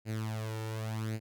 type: tone with flanger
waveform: sawtooth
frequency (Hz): 110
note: A2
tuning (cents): 0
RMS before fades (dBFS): -36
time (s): 0.05-1.2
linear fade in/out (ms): 50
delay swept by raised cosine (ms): 0.43 to 2.23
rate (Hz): 0.88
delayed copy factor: +0.7
effects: none